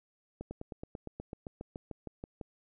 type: slowing click train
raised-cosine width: 2 ms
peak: -27 dBFS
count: 16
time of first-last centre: 0.41-2.412 s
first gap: 100 ms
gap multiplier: 1.04
effects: none